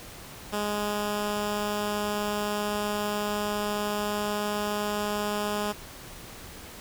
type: tone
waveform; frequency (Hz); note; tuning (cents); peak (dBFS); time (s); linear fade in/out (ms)
10% pulse; 207.7; G#3; 0; -19; 0.52-5.73; 20
effects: pink hiss -44 dBFS RMS until 6.8 s